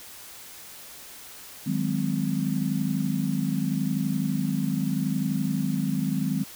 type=chord; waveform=sine; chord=Ab dominant seventh; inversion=second; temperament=just; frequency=155.74 / 186.89 / 207.7 / 259.6 Hz; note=Eb3 / Gb3 / Ab3 / C4; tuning=+2 / +18 / 0 / -13 cents; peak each=-29 dBFS; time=1.66-6.44 s; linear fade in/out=10 ms; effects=white hiss -44 dBFS RMS until 6.55 s